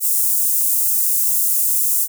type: high-pass noise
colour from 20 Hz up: white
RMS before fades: -17 dBFS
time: 0-2.08 s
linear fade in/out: 50 ms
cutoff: 7800 Hz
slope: 24 dB/octave
effects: none